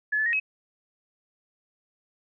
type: tone with pitch steps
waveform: sine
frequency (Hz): 1711 / 1738 / 1871 / 2558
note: A6 / A6 / A#6 / D#7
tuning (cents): -49 / -22 / +6 / +47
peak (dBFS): -22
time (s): 0.12-0.4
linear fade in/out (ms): 10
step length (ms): 70
effects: none